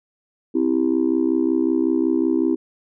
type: chord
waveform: sine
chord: C major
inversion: none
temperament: just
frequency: 261.6 / 327 / 392.4 Hz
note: C4 / E4 / G4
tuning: 0 / -14 / +2 cents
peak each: -20 / -18 / -23 dBFS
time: 0.54-2.56 s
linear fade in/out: 20 ms
effects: tanh soft clip ceiling -9 dBFS